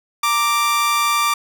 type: tone pair together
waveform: sawtooth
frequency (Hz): 929 / 1177.2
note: A#5 / D6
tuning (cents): -6 / +4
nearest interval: major third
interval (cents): 410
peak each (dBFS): -22 / -12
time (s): 0.23-1.34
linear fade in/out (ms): 5
effects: none